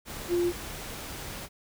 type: tone in noise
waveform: sine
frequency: 349.2 Hz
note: F4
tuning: in tune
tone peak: -23 dBFS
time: 0.28-0.53 s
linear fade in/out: 50 ms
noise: pink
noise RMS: -39 dBFS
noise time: 0.05-1.49 s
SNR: +13 dB
effects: none